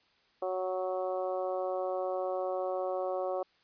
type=harmonic tone; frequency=185.2 Hz; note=F#3; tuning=2 cents sharp; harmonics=2 / 3 / 4 / 5 / 6 / 7; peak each=-37 / -33 / -37 / -49 / -43 / -50 dBFS; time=0.42-3.43 s; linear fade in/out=5 ms; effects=white hiss -68 dBFS RMS until 3.63 s + resampled to 11025 Hz